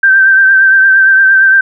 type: tone with vibrato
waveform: sine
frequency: 1562 Hz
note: G6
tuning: 7 cents flat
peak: -3 dBFS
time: 0.03-1.61 s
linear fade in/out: 5 ms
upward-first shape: triangle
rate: 8.7 Hz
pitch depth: 38 cents each way
effects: none